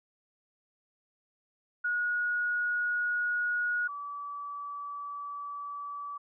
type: tone pair in turn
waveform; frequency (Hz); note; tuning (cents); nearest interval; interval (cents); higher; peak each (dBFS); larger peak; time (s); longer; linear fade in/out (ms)
sine; 1450 / 1150.9; F#6 / D6; -35 / -35; major third; 400; first; -27 / -36; first; 1.84-3.88 / 3.88-6.18; second; 10
effects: none